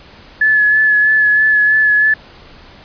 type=tone with vibrato; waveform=sine; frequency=1717 Hz; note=A6; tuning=43 cents flat; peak=-8 dBFS; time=0.41-2.14 s; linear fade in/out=5 ms; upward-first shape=sine; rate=3.1 Hz; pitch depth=21 cents each way; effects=pink hiss -40 dBFS RMS until 2.84 s + resampled to 11025 Hz